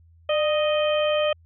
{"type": "harmonic tone with a mistuned harmonic", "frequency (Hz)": 622.3, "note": "D#5", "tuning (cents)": 0, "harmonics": [1, 2, 3, 4, 5], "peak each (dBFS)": [-20, -30, -36, -32, -30], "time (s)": [0.29, 1.33], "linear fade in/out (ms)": 5, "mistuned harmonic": 1, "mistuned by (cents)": -59, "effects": ["added 83 Hz sine -51 dBFS peak until 1.45 s"]}